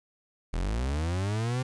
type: linear sweep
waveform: 40% pulse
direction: up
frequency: 38.21 to 130.81 Hz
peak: -26 dBFS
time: 0.53-1.63 s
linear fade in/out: 10 ms
effects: resampled to 22050 Hz + 10-bit